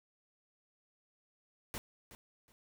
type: noise with echo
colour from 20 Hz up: pink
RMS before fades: -41 dBFS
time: 1.74-1.78 s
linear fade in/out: 0 ms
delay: 370 ms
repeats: 2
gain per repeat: -13 dB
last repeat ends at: 2.52 s
effects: none